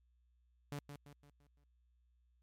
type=tone with echo; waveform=sawtooth; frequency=144.2 Hz; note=D3; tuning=31 cents flat; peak=-37 dBFS; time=0.72-0.79 s; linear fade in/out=0 ms; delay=170 ms; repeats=5; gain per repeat=-7 dB; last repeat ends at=1.64 s; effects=added 60 Hz sine -70 dBFS peak until 2.42 s + MP3 64 kbps